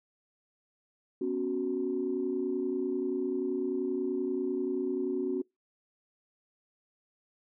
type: chord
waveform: sine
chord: B suspended second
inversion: none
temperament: equal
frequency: 246.9 / 277.2 / 370 Hz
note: B3 / C#4 / F#4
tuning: 0 / 0 / 0 cents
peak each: -36 / -33 / -30 dBFS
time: 1.21-5.42 s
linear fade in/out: 5 ms
effects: noise-tail reverb RT60 0.2 s tail -26 dB re dry + tanh soft clip ceiling -20 dBFS